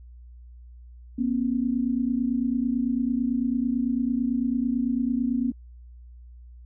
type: tone pair together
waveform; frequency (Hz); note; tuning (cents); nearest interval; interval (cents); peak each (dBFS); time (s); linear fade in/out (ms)
sine; 239.5 / 268.5; A#3 / C4; +47 / +45; major second; 198; -24 / -26; 1.18-5.52; 10
effects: added 60 Hz sine -43 dBFS peak until 6.65 s